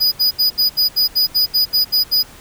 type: tone bursts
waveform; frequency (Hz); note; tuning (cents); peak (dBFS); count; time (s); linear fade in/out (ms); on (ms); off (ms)
square; 4942; D#8; -13; -12; 12; 0-2.232; 20; 120; 72
effects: pink hiss -41 dBFS RMS until 2.4 s